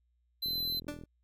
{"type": "tone", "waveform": "square", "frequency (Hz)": 4052, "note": "B7", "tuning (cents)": 44, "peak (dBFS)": -32, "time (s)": [0.42, 0.8], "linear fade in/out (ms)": 10}
{"type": "click train", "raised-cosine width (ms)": 3, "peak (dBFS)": -34, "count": 25, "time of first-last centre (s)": [0.46, 1.037], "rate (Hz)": 41.6}
{"type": "tone with exponential decay", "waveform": "30% pulse", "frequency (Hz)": 293.7, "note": "D4", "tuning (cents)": 0, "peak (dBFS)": -31, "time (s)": [0.88, 1.06], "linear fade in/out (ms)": 5, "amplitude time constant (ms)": 39}
{"effects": ["added 60 Hz sine -70 dBFS peak until 1.23 s"]}